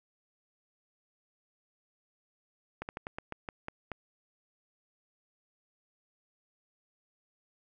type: slowing click train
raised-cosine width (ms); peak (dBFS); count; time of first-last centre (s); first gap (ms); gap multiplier
0.5; -22; 9; 2.82-3.917; 69; 1.19
effects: none

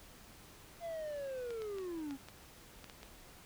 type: linear sweep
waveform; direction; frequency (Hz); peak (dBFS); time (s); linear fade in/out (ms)
triangle; down; 691 to 262.5; -37; 0.8-2.18; 50
type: clicks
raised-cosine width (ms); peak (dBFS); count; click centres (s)
0.2; -32; 8; 1.506 / 1.62 / 1.785 / 2.109 / 2.286 / 2.843 / 2.898 / 3.031
effects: pink hiss -57 dBFS RMS until 3.45 s

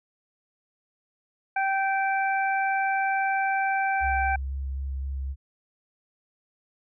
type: harmonic tone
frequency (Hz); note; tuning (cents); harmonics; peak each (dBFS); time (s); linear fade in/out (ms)
778; G5; -13; 1 / 2 / 3; -24 / -28 / -32; 1.56-4.36; 5
type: tone with vibrato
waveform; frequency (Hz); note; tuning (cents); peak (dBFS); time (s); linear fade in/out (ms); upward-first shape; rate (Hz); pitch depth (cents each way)
sine; 67.6; C#2; -43; -28; 4-5.36; 50; square; 3.9; 13
effects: none

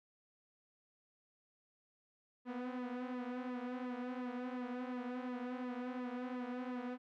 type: tone with flanger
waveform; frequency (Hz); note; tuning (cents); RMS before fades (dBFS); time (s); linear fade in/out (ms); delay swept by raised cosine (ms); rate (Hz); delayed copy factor
sawtooth; 249.2; B3; +16; -42; 2.45-6.98; 50; 1.3 to 7.1; 2.8; -0.6
effects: low-pass 2000 Hz 12 dB/octave + Opus 48 kbps

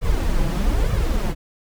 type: noise with flanger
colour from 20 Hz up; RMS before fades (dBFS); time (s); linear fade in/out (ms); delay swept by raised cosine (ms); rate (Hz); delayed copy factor
brown; -19; 0.01-1.35; 50; 1.7 to 6.1; 1.1; +0.7
effects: none

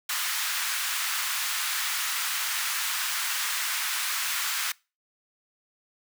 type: high-pass noise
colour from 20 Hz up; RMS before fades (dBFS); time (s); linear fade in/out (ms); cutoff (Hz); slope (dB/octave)
pink; -29; 0.09-4.72; 5; 1200; 24
effects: noise-tail reverb RT60 0.3 s tail -24 dB re dry

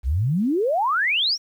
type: exponential sweep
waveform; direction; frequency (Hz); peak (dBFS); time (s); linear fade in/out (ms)
sine; up; 56.8 to 5840; -18; 0.03-1.38; 50
effects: 9-bit

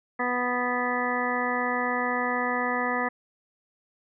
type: harmonic tone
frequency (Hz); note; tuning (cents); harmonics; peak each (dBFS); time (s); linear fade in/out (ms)
246.9; B3; 0; 1 / 2 / 3 / 4 / 5 / 7 / 8; -32 / -32 / -32 / -32 / -32 / -32 / -32; 0.19-3.09; 10
effects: none

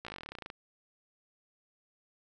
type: slowing click train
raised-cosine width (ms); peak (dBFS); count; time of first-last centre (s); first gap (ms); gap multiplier
0.3; -26; 18; 0.05-0.501; 16; 1.06
effects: none

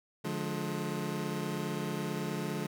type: chord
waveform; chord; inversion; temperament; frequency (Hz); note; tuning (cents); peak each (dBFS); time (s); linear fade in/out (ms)
25% pulse; D diminished; none; just; 146.83 / 176.2 / 211.4; D3 / F3 / Ab3; 0 / +16 / +31; -34; 0.24-2.67; 10
effects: none

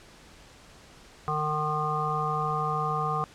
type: harmonic tone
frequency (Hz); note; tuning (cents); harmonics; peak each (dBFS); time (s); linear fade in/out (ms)
152.2; D#3; -38; 1 / 3 / 5 / 7 / 8; -32 / -35 / -32 / -32 / -30; 1.28-3.24; 0
effects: pink hiss -52 dBFS RMS until 3.34 s + low-pass 8000 Hz 12 dB/octave

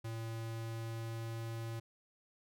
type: tone with pitch glide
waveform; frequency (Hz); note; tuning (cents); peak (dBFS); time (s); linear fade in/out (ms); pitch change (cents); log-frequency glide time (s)
square; 113.5 to 114.22; A#2 to A#2; -46 to -35; -40; 0.04-1.8; 10; +11; 0.29-1.49
effects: none

